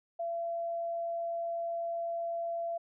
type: tone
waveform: sine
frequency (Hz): 677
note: E5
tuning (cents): +46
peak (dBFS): -32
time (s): 0.19-2.78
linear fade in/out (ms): 10
effects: none